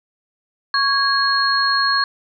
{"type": "tone cluster", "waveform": "sine", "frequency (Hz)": [1113, 1644, 4290], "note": ["C#6", "G#6", "C8"], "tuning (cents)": [7, -18, 42], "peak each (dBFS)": -19, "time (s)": [0.74, 2.04], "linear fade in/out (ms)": 2, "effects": []}